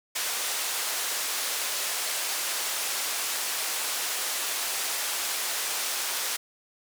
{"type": "band-pass noise", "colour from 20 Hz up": "white", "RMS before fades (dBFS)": -30, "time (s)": [0.15, 6.37], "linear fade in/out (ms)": 10, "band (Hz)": [520, 11000], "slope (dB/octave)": 12, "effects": []}